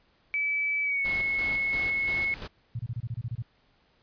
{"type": "tone with pitch glide", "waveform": "sine", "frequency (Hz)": [2300, 2186], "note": ["D7", "C#7"], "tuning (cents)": [-37, -25], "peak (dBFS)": -25, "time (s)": [0.34, 2.34], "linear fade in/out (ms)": 0, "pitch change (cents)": -88, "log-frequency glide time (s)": [0.83, 1.08]}
{"type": "noise with tremolo", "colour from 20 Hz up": "pink", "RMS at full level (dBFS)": -38, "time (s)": [1.04, 2.48], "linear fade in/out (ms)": 20, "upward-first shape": "square", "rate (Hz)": 2.9, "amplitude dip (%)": 50}
{"type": "tone bursts", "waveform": "sine", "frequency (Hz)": 117.1, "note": "A#2", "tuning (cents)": 8, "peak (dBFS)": -29, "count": 10, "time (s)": [2.75, 3.423], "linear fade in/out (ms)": 5, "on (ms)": 43, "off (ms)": 27}
{"effects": ["pink hiss -66 dBFS RMS until 4.02 s", "resampled to 11025 Hz"]}